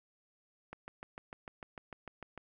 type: click train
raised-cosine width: 0.5 ms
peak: -29 dBFS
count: 12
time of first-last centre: 0.73-2.377 s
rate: 6.68 Hz
effects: none